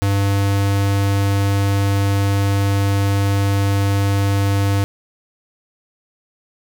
square tone, 99.4 Hz, G2, 25 cents sharp, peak -15 dBFS, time 0.02-4.84 s, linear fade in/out 0 ms, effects none

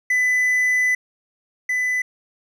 triangle tone pair in turn, 2000 / 2000 Hz, B6 / B6, +21 / +21 cents, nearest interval unison, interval 0 cents, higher neither, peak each -14 / -17 dBFS, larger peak first, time 0.1-0.95 / 1.69-2.02 s, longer first, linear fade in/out 5 ms, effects none

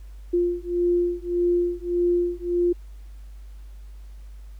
sine beating tone pair, 349.2 / 350.9 Hz, F4 / F4, 0 / +8 cents, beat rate 1.7 Hz, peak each -23 dBFS, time 0.33-2.73 s, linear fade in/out 10 ms, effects added 50 Hz sine -38 dBFS peak until 4.59 s + pink hiss -61 dBFS RMS until 4.59 s

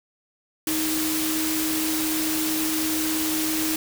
sine tone in noise, 314.6 Hz, D#4, 19 cents sharp, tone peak -25 dBFS, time 0.67-3.76 s, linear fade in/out 2 ms, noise white, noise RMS -27 dBFS, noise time 0.67-3.76 s, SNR -1 dB, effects none

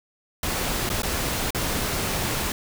pink noise with dropouts, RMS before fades -26 dBFS, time 0.43-2.52 s, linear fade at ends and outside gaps 2 ms, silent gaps 0.892-0.9 / 1.021-1.032 / 1.506-1.547 s, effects none

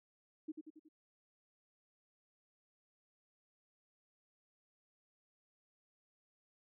sine tone with echo, 311.1 Hz, D#4, in tune, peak -39 dBFS, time 0.48-0.52 s, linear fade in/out 10 ms, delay 92 ms, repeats 4, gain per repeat -5 dB, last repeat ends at 0.888 s, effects none

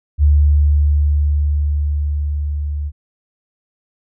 sine tone with level ramp, 73.42 Hz, D2, in tune, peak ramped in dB -7 to -19 dBFS, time 0.18-2.92 s, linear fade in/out 50 ms, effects none

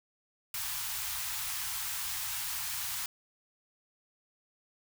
white band-stop noise, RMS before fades -36 dBFS, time 0.54-3.06 s, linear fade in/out 2 ms, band 140 to 790 Hz, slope 48 dB/octave, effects none

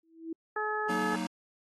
sine tone with exponential growth, 326.7 Hz, E4, 15 cents flat, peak -31 dBFS, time 0.03-0.33 s, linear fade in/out 5 ms, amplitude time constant 65 ms
harmonic tone, 426.7 Hz, G#4, 47 cents sharp, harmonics 1 / 2 / 3 / 4, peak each -35 / -35 / -35 / -35 dBFS, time 0.56-1.16 s, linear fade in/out 5 ms
square chord, D# minor, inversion first, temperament just, 186.68 / 233.3 / 311.1 Hz, F#3 / A#3 / D#4, +16 / +2 / 0 cents, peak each -37 dBFS, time 0.89-1.27 s, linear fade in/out 5 ms
effects AAC 32 kbps

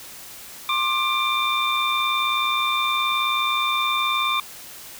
sine tone cluster, 1068 / 1187 / 2368 / 3585 Hz, C6 / D6 / D7 / A7, +35 / +18 / +14 / +32 cents, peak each -25 dBFS, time 0.69-4.4 s, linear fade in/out 2 ms, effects white hiss -40 dBFS RMS until 4.99 s

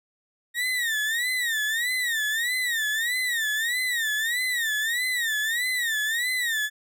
35% pulse tone with vibrato, 1864.7 Hz, A#6, in tune, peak -22 dBFS, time 0.54-6.7 s, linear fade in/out 50 ms, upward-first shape sine, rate 1.6 Hz, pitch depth 150 cents each way, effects none

